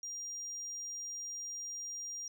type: tone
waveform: sine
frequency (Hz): 5700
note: F8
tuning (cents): +34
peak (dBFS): -38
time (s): 0.03-2.28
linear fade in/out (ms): 2
effects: tanh soft clip ceiling -36 dBFS + 13-bit